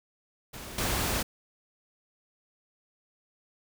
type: noise with level steps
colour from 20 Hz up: pink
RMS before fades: -42 / -29 dBFS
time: 0.53-1.23 s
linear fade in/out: 10 ms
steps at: 0.78 s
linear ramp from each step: 5 ms
effects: none